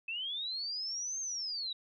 sine linear two-way sweep, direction up then down, 2584 to 6430 to 3802 Hz, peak -35 dBFS, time 0.08-1.73 s, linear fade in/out 5 ms, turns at 1.2 s, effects none

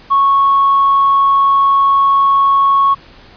sine tone with hard clipping, 1104 Hz, C#6, 7 cents flat, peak -8 dBFS, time 0.1-2.95 s, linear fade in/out 20 ms, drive 1 dB, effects pink hiss -41 dBFS RMS until 3.36 s + resampled to 11025 Hz

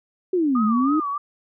sine exponential two-way sweep, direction down then up, 382.2 to 210 to 320.9 Hz, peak -17 dBFS, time 0.33-1 s, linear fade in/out 5 ms, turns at 0.65 s
sine tone with vibrato, 1195 Hz, D6, 30 cents sharp, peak -23 dBFS, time 0.55-1.18 s, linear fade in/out 5 ms, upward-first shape sine, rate 3.2 Hz, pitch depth 110 cents each way
effects none

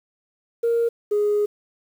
sine tone pair in turn, 466.2 / 415.3 Hz, A#4 / G#4, 0 / 0 cents, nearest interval major second, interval 200 cents, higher first, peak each -16 dBFS, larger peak neither, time 0.63-0.89 / 1.11-1.46 s, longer second, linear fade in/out 10 ms, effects tanh soft clip ceiling -14 dBFS + 8-bit

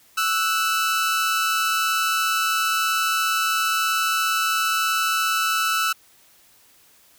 sawtooth tone pair together, 1317 / 1480 Hz, E6 / F#6, -2 / 0 cents, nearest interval major second, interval 202 cents, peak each -17 / -22 dBFS, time 0.17-5.93 s, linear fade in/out 10 ms, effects white hiss -55 dBFS RMS until 7.18 s

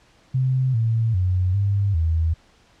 sine tone with pitch steps, 130 / 113.4 / 91.5 / 100 / 81.1 Hz, C3 / A#2 / F#2 / G2 / E2, -11 / -47 / -19 / +35 / -28 cents, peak -17 dBFS, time 0.34-2.34 s, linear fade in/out 10 ms, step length 400 ms, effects pink hiss -56 dBFS RMS until 2.8 s + low-pass 6000 Hz 12 dB/octave

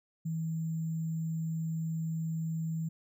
sine tone with sample-and-hold, 161.6 Hz, E3, 34 cents flat, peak -31 dBFS, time 0.25-2.89 s, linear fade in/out 10 ms, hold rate 7350 Hz, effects none

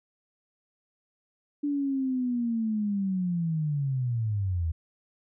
sine linear sweep, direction down, 292.3 to 78.2 Hz, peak -25 dBFS, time 1.63-4.72 s, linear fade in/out 10 ms, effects none

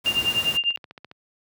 pink noise, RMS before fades -32 dBFS, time 0.04-0.58 s, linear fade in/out 20 ms
sine tone with tremolo, 2799 Hz, F7, 3 cents sharp, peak -16 dBFS, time 0.06-0.76 s, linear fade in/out 0 ms, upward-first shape triangle, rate 10 Hz, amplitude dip 100%
click train, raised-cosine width 0.3 ms, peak -25 dBFS, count 9, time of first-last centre 0.57-1.114 s, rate 14.7 Hz
effects high-pass 100 Hz 12 dB/octave

